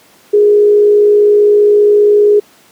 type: tone with frequency modulation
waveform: sine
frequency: 415.3 Hz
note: G#4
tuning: in tune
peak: -4 dBFS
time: 0.33-2.4 s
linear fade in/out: 10 ms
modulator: 55.1 Hz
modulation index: 0.26
effects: pink hiss -45 dBFS RMS until 2.71 s + high-pass 200 Hz 12 dB/octave